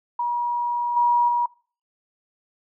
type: tone with level steps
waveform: sine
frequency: 959 Hz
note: A#5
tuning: 49 cents sharp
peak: -21 / -15 / -18 dBFS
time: 0.19-1.46 s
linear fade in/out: 5 ms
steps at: 0.96 / 1.28 s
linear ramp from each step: 10 ms
effects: noise-tail reverb RT60 0.4 s tail -22 dB re dry